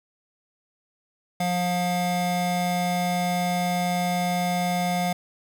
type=tone pair together; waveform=square; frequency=177.9 / 712 Hz; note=F3 / F5; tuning=+32 / +33 cents; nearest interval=2 octaves; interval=2401 cents; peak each=-26 dBFS; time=1.4-5.13 s; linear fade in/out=5 ms; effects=none